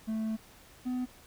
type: tone pair in turn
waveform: triangle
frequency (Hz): 220 / 251.2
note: A3 / B3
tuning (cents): 0 / +30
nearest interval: major second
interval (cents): 230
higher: second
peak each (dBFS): -28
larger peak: neither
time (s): 0.07-0.37 / 0.85-1.06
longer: first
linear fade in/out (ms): 20
effects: pink hiss -56 dBFS RMS until 1.26 s